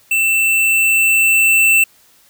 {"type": "tone with level ramp", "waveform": "square", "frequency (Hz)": 2672, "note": "E7", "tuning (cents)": 23, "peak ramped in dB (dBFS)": [-13, -9], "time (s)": [0.11, 1.84], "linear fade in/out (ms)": 5, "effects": ["white hiss -51 dBFS RMS until 2.29 s"]}